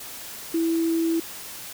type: tone in noise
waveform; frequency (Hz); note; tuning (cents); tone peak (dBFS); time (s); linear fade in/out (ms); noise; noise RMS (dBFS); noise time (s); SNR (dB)
sine; 329.6; E4; 0; -20; 0.54-1.2; 5; white; -38; 0-1.73; +15
effects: none